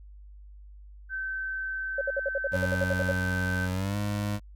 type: tone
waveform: sine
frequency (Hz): 1541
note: G6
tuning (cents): -30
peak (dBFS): -30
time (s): 1.09-3.69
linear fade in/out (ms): 50
type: tone bursts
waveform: sine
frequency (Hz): 554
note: C#5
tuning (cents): -1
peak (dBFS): -25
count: 13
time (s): 1.98-3.117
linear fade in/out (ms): 5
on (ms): 33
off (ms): 59
type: tone with pitch glide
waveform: 25% pulse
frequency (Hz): 91.8 to 103.04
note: F#2 to G#2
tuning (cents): -13 to -13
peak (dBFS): -24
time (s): 2.51-4.4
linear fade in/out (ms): 50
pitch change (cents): +200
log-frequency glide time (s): 3.72-3.97
effects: added 50 Hz sine -45 dBFS peak until 4.55 s